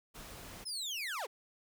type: noise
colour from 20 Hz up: pink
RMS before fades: -49 dBFS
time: 0.14-0.65 s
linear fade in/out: 20 ms
type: linear sweep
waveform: 30% pulse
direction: down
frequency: 5274 to 349.2 Hz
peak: -34 dBFS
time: 0.65-1.27 s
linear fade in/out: 20 ms
effects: none